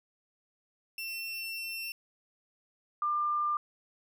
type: tone pair in turn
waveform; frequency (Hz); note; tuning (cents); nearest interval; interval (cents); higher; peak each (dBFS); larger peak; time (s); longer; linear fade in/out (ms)
30% pulse / sine; 2701 / 1195.9; E7 / D6; +42 / +31; octave + major second; 1411; first; -33 / -27; second; 0.98-1.92 / 3.02-3.57; first; 2
effects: none